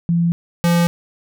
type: tone pair in turn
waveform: sine / square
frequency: 170 / 171.68 Hz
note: F3 / F3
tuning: -46 / -29 cents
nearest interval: unison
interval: 17 cents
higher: second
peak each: -13 dBFS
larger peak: neither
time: 0.09-0.32 / 0.64-0.87 s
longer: neither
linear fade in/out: 0 ms
effects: none